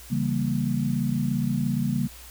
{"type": "chord", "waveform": "sine", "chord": "C# diminished seventh", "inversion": "none", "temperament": "equal", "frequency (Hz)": [138.59, 164.81, 196, 233.1], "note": ["C#3", "E3", "G3", "Bb3"], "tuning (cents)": [0, 0, 0, 0], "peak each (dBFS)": [-27, -31, -28, -27], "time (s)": [0.1, 2.08], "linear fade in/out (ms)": 20, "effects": ["added 60 Hz sine -46 dBFS peak until 2.3 s", "white hiss -46 dBFS RMS until 2.3 s"]}